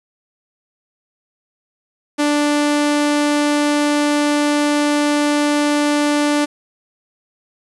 sawtooth tone, 293.7 Hz, D4, in tune, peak -10 dBFS, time 2.18-6.46 s, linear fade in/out 20 ms, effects resampled to 24000 Hz + 7-bit

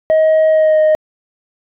sine tone with pitch glide, 631 to 620.2 Hz, D#5 to D#5, +24 to -6 cents, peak -5 dBFS, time 0.1-0.95 s, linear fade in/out 0 ms, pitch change -30 cents, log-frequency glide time 0.49-0.8 s, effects tanh soft clip ceiling -7 dBFS

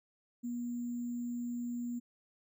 sine tone with sample-and-hold, 240.4 Hz, B3, 46 cents flat, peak -35 dBFS, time 0.43-2 s, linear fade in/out 20 ms, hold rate 7350 Hz, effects none

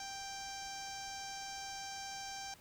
sawtooth tone with low-pass filter, 786 Hz, G5, 4 cents sharp, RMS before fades -45 dBFS, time 0-2.54 s, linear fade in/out 2 ms, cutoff 6000 Hz, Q 6.1, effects pink hiss -61 dBFS RMS until 2.6 s

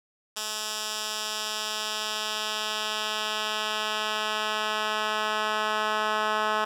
10% pulse tone with band-pass filter sweep, 214.5 Hz, A3, 44 cents flat, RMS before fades -29 dBFS, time 0.36-6.65 s, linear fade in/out 10 ms, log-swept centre 6200 to 1500 Hz, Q 0.96, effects 9-bit

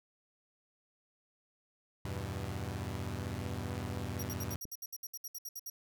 sawtooth chord, E minor, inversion none, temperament equal, 82.41 / 98 / 123.47 Hz, E2 / G2 / B2, 0 / 0 / 0 cents, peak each -38 / -36 / -38 dBFS, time 2.05-4.56 s, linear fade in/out 0 ms
20% pulse tone bursts, 5690 Hz, F8, 31 cents sharp, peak -35 dBFS, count 15, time 4.19-5.7 s, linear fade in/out 5 ms, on 40 ms, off 65 ms
clicks, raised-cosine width 3 ms, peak -35 dBFS, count 2, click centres 4.292 / 4.653 s
effects none

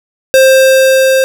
square tone with level ramp, 528 Hz, C5, 16 cents sharp, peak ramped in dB -3 to -7 dBFS, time 0.34-1.24 s, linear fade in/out 0 ms, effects none

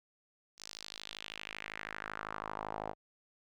sawtooth tone with band-pass filter sweep, 52.7 Hz, G#1, 26 cents sharp, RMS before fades -44 dBFS, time 0.57-2.95 s, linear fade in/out 50 ms, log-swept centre 5700 to 710 Hz, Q 2.5, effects none

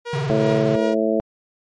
sawtooth tone with tremolo, 476.2 Hz, A#4, 37 cents sharp, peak -20 dBFS, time 0.05-0.95 s, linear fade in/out 20 ms, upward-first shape triangle, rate 2.8 Hz, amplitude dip 95%
square tone with vibrato, 140.2 Hz, C#3, 20 cents sharp, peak -22 dBFS, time 0.13-0.76 s, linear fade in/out 5 ms, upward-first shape sine, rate 19 Hz, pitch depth 160 cents each way
harmonic tone, 110 Hz, A2, in tune, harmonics 2 / 3 / 4 / 5 / 6, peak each -23 / -23 / -23 / -23 / -23 dBFS, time 0.3-1.2 s, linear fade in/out 0 ms
effects low-pass 5000 Hz 12 dB/octave + MP3 48 kbps

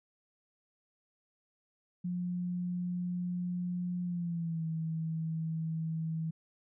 sine tone with pitch glide, 177.9 to 161.26 Hz, F3 to E3, +32 to -38 cents, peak -32 dBFS, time 2.04-6.31 s, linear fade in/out 10 ms, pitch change -170 cents, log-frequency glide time 4.03-4.65 s, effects none

